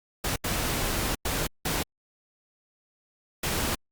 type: noise bursts at uneven times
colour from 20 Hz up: pink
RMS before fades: -28 dBFS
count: 5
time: 0.24-0.36 / 0.44-1.15 / 1.25-1.47 / 1.65-1.83 / 3.43-3.75 s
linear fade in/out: 5 ms
effects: Opus 48 kbps